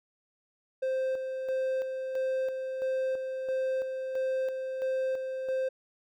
triangle tone with tremolo, 523.3 Hz, C5, in tune, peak -25 dBFS, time 0.82-5.69 s, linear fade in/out 10 ms, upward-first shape square, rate 1.5 Hz, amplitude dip 45%, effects none

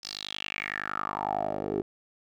10% pulse tone with band-pass filter sweep, 50.9 Hz, G#1, 34 cents flat, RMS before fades -33 dBFS, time 0.03-1.82 s, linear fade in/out 5 ms, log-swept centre 5200 to 380 Hz, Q 6, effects none

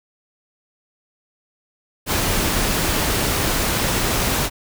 pink noise, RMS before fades -20 dBFS, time 2.06-4.5 s, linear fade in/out 50 ms, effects none

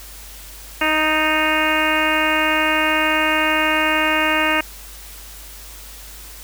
harmonic tone with a mistuned harmonic, 311.1 Hz, D#4, in tune, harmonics 1 / 2 / 3 / 4 / 5 / 6 / 7 / 8 / 9, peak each -24 / -24 / -24 / -24 / -24 / -24 / -24 / -24 / -24 dBFS, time 0.81-4.61 s, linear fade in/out 5 ms, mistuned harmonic 6, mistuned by -28 cents, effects added 50 Hz sine -39 dBFS peak until 6.43 s + white hiss -39 dBFS RMS until 6.43 s

